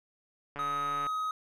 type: click train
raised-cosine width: 0.5 ms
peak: -26 dBFS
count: 74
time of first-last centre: 0.56-1.067 s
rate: 144 Hz
type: tone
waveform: triangle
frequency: 1263 Hz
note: D#6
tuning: 26 cents sharp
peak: -28 dBFS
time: 0.59-1.31 s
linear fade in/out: 2 ms
effects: none